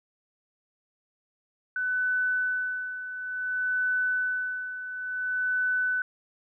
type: tone with tremolo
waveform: sine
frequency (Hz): 1500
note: F#6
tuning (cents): +23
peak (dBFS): -23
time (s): 1.76-6.02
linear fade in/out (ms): 2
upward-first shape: sine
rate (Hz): 0.57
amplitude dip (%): 70
effects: none